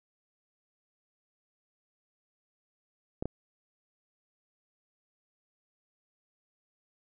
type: clicks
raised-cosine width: 2 ms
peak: -19 dBFS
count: 2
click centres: 3.225 / 3.256 s
effects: none

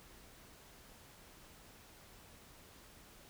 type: silence
effects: pink hiss -59 dBFS RMS until 3.29 s

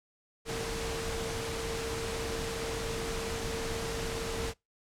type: tone in noise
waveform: sine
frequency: 455.1 Hz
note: A#4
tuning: 42 cents flat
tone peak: -36 dBFS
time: 0.45-4.54 s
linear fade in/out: 50 ms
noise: pink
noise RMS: -36 dBFS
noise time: 0.45-4.54 s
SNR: -3 dB
effects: noise-tail reverb RT60 0.2 s tail -24 dB re dry + low-pass 9000 Hz 12 dB/octave

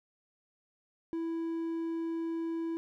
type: tone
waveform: triangle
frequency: 330 Hz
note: E4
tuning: 2 cents sharp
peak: -30 dBFS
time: 1.13-2.77 s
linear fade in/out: 0 ms
effects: none

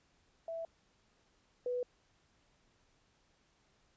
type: tone pair in turn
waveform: sine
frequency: 660 / 493.6 Hz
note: E5 / B4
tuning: +2 / -1 cents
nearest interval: perfect fourth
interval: 503 cents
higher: first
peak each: -38 / -33 dBFS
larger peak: second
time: 0.48-0.65 / 1.66-1.83 s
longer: neither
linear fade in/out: 2 ms
effects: pink hiss -72 dBFS RMS until 3.96 s + resampled to 16000 Hz

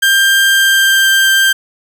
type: tone with pitch glide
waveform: 30% pulse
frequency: 1588 to 1576.1 Hz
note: G6 to G6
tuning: +22 to +9 cents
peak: -5 dBFS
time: 0.02-1.53 s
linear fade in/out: 10 ms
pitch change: -13 cents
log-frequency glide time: 0.43-1.11 s
effects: 7-bit

